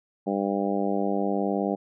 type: harmonic tone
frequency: 99.4 Hz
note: G2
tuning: 25 cents sharp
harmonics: 2 / 3 / 4 / 5 / 6 / 7 / 8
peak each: -28 / -30 / -31 / -32 / -33 / -33 / -34 dBFS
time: 0.26-1.76 s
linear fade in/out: 20 ms
effects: none